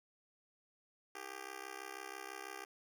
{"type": "tone with amplitude modulation", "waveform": "10% pulse", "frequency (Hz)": 396.5, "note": "G4", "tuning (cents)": 20, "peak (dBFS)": -33, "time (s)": [1.15, 2.65], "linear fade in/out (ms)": 5, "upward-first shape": "sine", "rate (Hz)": 66.1, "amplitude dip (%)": 100, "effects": []}